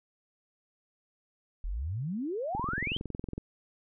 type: exponential sweep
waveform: sine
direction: up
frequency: 37.6 to 3243 Hz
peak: -31 dBFS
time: 1.64-2.97 s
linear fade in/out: 0 ms
type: click train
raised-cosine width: 3 ms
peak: -23 dBFS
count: 19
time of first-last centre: 2.55-3.379 s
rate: 21.7 Hz
effects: none